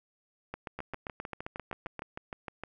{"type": "two click trains", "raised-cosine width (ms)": 0.5, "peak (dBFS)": [-22, -23], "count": [12, 13], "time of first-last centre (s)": [[0.54, 1.993], [0.79, 2.636]], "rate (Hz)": [7.57, 6.5], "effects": []}